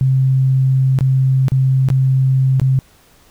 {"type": "tone with dropouts", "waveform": "sine", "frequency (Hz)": 132.2, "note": "C3", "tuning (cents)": 18, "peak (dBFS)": -10, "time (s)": [0.01, 2.79], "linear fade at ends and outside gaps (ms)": 0, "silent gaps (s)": [[0.988, 1.008], [1.483, 1.519], [1.887, 1.902], [2.598, 2.616]], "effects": ["pink hiss -50 dBFS RMS until 3.3 s"]}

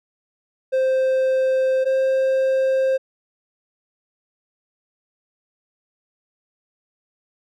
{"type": "tone pair in turn", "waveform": "triangle", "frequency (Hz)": [523.3, 528.8], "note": ["C5", "C5"], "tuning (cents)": [0, 18], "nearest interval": "unison", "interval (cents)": 18, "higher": "second", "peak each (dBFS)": -14, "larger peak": "neither", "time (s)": [[0.72, 1.85], [1.85, 2.98]], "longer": "neither", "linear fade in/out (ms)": 20, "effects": []}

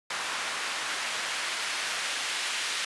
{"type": "noise with band-pass filter sweep", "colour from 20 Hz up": "white", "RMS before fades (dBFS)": -32, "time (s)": [0.1, 2.85], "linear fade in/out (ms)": 5, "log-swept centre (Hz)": [1400, 2300], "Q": 0.78, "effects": ["resampled to 24000 Hz"]}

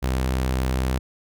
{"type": "tone", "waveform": "sawtooth", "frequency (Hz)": 64.4, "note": "C2", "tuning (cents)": -27, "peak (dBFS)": -17, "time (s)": [0.02, 0.99], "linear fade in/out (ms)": 20, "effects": []}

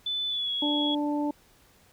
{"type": "tone with pitch glide", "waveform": "sine", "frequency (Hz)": [3500, 3344], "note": ["A7", "G#7"], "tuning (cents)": [-10, 11], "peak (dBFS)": -27, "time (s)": [0.06, 0.95], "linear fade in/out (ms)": 5, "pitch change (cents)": -79, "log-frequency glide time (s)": [0.28, 0.52]}
{"type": "harmonic tone", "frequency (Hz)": 293.7, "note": "D4", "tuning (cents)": 0, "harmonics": [1, 2, 3], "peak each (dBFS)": [-26, -35, -34], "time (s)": [0.62, 1.31], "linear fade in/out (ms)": 5}
{"effects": ["pink hiss -60 dBFS RMS until 1.92 s"]}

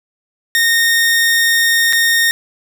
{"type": "tone with dropouts", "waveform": "sawtooth", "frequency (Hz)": 1844, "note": "A#6", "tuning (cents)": -19, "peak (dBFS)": -7, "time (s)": [0.55, 2.31], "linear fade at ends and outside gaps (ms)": 0, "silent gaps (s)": [1.926, 1.931], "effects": []}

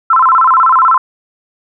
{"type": "tone with vibrato", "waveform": "sine", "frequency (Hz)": 1174.7, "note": "D6", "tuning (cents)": 0, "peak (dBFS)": -5, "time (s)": [0.1, 0.98], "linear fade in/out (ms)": 5, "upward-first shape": "square", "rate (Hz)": 16, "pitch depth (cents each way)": 220, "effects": []}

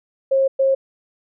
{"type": "tone bursts at uneven times", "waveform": "sine", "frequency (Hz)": 538, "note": "C5", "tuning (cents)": 48, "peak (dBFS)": -13, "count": 2, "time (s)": [[0.31, 0.48], [0.59, 0.75]], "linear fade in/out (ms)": 10, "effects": []}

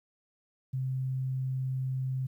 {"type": "tone", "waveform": "sine", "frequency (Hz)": 130.81, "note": "C3", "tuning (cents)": 0, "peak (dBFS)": -29, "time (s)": [0.73, 2.27], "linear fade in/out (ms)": 10, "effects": ["11-bit"]}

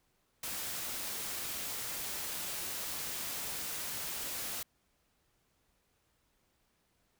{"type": "noise", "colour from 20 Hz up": "white", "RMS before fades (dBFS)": -39, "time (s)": [0.43, 4.63], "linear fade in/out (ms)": 5, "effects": ["pink hiss -75 dBFS RMS until 7.19 s"]}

